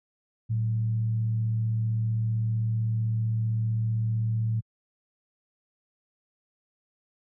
sine tone with frequency modulation, 112.5 Hz, A2, 39 cents sharp, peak -23 dBFS, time 0.49-4.61 s, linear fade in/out 20 ms, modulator 75.6 Hz, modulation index 0.31, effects high-pass 60 Hz 12 dB/octave

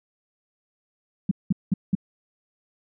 sine tone bursts, 189.7 Hz, F#3, 43 cents sharp, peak -16 dBFS, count 4, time 1.29-1.952 s, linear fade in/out 5 ms, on 23 ms, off 190 ms, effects none

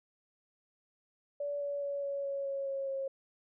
sine tone with pitch steps, 575 / 570 / 565.1 / 560.2 / 555.4 / 550.6 / 545.9 / 541.2 Hz, D5 / C#5 / C#5 / C#5 / C#5 / C#5 / C#5 / C#5, -37 / +48 / +33 / +18 / +3 / -12 / -27 / -42 cents, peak -33 dBFS, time 1.4-3.08 s, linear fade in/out 5 ms, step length 210 ms, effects none

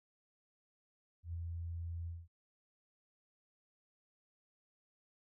sine tone with ADSR envelope, 84.5 Hz, E2, 43 cents sharp, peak -37 dBFS, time 1.23-2.28 s, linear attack 110 ms, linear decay 7 ms, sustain -2 dB, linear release 210 ms, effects none

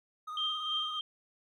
triangle tone with vibrato, 1241 Hz, D#6, 5 cents flat, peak -36 dBFS, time 0.27-1 s, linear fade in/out 10 ms, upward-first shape square, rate 18 Hz, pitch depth 27 cents each way
sine tone with tremolo, 3165 Hz, G7, 16 cents sharp, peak -29 dBFS, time 0.37-1.01 s, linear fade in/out 2 ms, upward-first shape triangle, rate 3.2 Hz, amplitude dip 70%
effects none

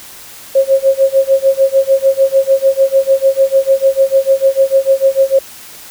sine tone with tremolo, 540 Hz, C#5, 45 cents flat, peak -4 dBFS, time 0.55-5.39 s, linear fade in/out 5 ms, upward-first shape sine, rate 6.7 Hz, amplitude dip 95%, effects white hiss -34 dBFS RMS until 5.9 s

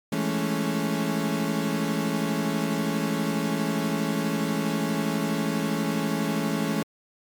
35% pulse chord, A major seventh, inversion second, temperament equal, 164.81 / 207.7 / 220 / 277.2 Hz, E3 / G#3 / A3 / C#4, 0 / 0 / 0 / 0 cents, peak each -28 dBFS, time 0.12-6.83 s, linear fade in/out 5 ms, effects MP3 96 kbps

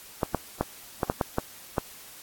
clicks, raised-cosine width 1 ms, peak -9 dBFS, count 8, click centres 0.232 / 0.347 / 0.61 / 1.032 / 1.099 / 1.212 / 1.384 / 1.782 s, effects white hiss -47 dBFS RMS until 2.22 s + AAC 64 kbps

